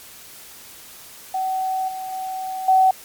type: tone with level steps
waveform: sine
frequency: 756 Hz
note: F#5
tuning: 37 cents sharp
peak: -20 / -27 / -25 / -11 dBFS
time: 1.34-2.91 s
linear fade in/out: 5 ms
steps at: 1.88 / 2.12 / 2.68 s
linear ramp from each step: 5 ms
effects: white hiss -42 dBFS RMS until 3.04 s + MP3 96 kbps